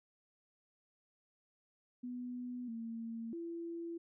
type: tone with pitch steps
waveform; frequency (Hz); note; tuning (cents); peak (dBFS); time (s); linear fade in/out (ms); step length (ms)
sine; 247 / 228.4 / 337; B3 / A#3 / E4; 0 / -35 / +38; -40; 2.03-3.98; 10; 650
effects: none